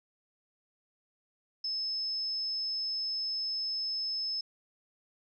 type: tone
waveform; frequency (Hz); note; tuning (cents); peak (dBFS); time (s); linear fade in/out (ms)
sine; 5220; E8; -18; -31; 1.64-4.41; 5
effects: none